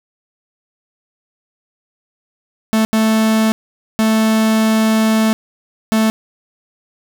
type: tone bursts at uneven times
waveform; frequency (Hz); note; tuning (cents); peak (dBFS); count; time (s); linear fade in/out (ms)
45% pulse; 220; A3; 0; -11; 4; 2.73-2.85 / 2.93-3.52 / 3.99-5.33 / 5.92-6.1; 0
effects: none